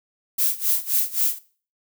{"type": "noise with tremolo", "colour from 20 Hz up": "violet", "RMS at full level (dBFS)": -19, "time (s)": [0.38, 1.39], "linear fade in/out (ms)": 10, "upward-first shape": "sine", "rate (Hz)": 3.8, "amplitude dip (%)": 90, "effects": ["noise-tail reverb RT60 0.4 s tail -18 dB re dry"]}